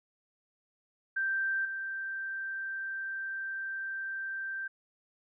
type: tone with level steps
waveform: sine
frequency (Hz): 1568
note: G6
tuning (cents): 0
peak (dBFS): -28 / -34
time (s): 1.16-4.68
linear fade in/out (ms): 10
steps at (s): 1.65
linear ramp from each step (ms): 2
effects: none